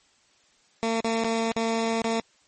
15% pulse tone with dropouts, 226.8 Hz, A#3, 47 cents flat, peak -17 dBFS, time 0.83-2.2 s, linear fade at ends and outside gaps 0 ms, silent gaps 1.005-1.045 / 1.238-1.245 / 1.518-1.563 / 2.02-2.043 s, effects white hiss -62 dBFS RMS until 2.47 s + MP3 32 kbps

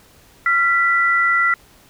sine tone pair together, 1374.5 / 1975.5 Hz, F6 / B6, -28 / 0 cents, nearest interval tritone, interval 628 cents, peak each -16 dBFS, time 0.46-1.54 s, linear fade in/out 2 ms, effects pink hiss -50 dBFS RMS until 1.89 s

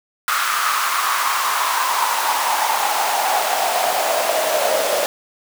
pink noise with high-pass filter sweep, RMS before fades -19 dBFS, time 0.28-5.06 s, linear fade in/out 0 ms, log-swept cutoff 1300 to 570 Hz, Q 5, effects none

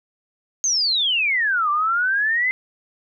sine exponential two-way sweep, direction down then up, 6500 to 1162 to 2078 Hz, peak -17 dBFS, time 0.64-2.51 s, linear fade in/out 0 ms, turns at 1.7 s, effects none

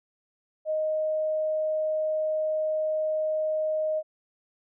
sine tone, 622.3 Hz, D#5, in tune, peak -24 dBFS, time 0.65-4.03 s, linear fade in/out 50 ms, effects none

